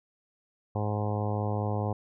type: harmonic tone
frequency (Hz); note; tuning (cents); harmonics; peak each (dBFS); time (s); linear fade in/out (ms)
104.6; G#2; +13; 1 / 2 / 3 / 4 / 5 / 6 / 7 / 8 / 9 / 10; -29 / -36 / -40 / -38 / -37 / -42 / -38 / -40 / -43 / -45; 0.75-1.93; 5
effects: none